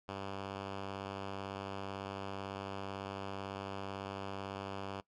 5% pulse tone, 98 Hz, G2, in tune, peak -29 dBFS, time 0.08-5.01 s, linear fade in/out 10 ms, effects noise-tail reverb RT60 0.1 s tail -20 dB re dry + low-pass 4000 Hz 12 dB/octave

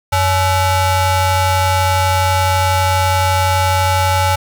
35% pulse ring-modulated tone, 473.2 Hz, A#4, 26 cents sharp, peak -7 dBFS, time 0.12-4.36 s, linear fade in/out 10 ms, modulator 382 Hz, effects none

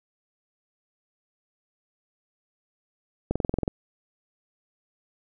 click train, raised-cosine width 2 ms, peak -11 dBFS, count 9, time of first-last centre 3.31-3.679 s, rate 21.7 Hz, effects none

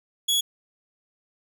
sawtooth tone, 3362 Hz, G#7, 20 cents sharp, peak -17 dBFS, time 0.28-0.41 s, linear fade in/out 10 ms, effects none

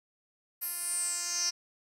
10% pulse tone with band-pass filter sweep, 349.2 Hz, F4, in tune, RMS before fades -33 dBFS, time 0.61-1.51 s, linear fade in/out 20 ms, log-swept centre 12000 to 5600 Hz, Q 8.1, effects none

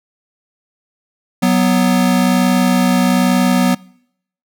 square tone pair together, 185.77 / 246.9 Hz, F#3 / B3, +7 / 0 cents, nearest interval perfect fourth, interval 493 cents, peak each -14 dBFS, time 1.42-3.75 s, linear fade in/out 10 ms, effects noise-tail reverb RT60 0.7 s tail -24 dB re dry

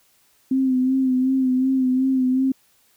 sine tone with vibrato, 260 Hz, C4, 11 cents flat, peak -16 dBFS, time 0.51-2.52 s, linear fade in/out 5 ms, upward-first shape sine, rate 2.7 Hz, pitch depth 39 cents each way, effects white hiss -60 dBFS RMS until 2.96 s

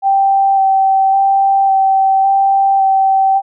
sine tone with vibrato, 778 Hz, G5, 13 cents flat, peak -8 dBFS, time 0.02-3.42 s, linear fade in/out 50 ms, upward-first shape square, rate 0.9 Hz, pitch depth 11 cents each way, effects none

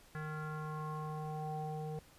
square tone with low-pass filter sweep, 154.1 Hz, D#3, 16 cents flat, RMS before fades -41 dBFS, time 0.15-1.99 s, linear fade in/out 0 ms, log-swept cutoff 1600 to 620 Hz, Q 5.1, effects pink hiss -62 dBFS RMS until 2.18 s + resampled to 32000 Hz

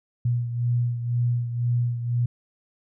sine beating tone pair, 120.1 / 122.1 Hz, B2 / B2, -48 / -19 cents, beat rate 2 Hz, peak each -22 / -29 dBFS, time 0.25-2.26 s, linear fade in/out 5 ms, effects none

